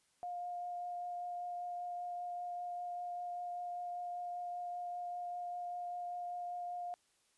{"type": "tone with vibrato", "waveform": "sine", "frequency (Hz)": 708, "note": "F5", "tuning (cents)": 23, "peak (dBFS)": -39, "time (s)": [0.23, 6.94], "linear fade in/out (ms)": 0, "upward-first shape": "triangle", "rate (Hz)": 5.1, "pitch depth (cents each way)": 10, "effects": ["white hiss -74 dBFS RMS until 7.37 s", "resampled to 24000 Hz"]}